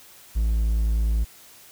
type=tone; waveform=triangle; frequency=55.2 Hz; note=A1; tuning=6 cents sharp; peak=-17 dBFS; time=0.35-1.25 s; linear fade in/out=20 ms; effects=white hiss -49 dBFS RMS until 1.71 s